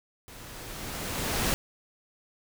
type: noise with level ramp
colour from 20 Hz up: pink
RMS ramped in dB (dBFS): -47 to -26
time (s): 0.28-1.54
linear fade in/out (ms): 0
effects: none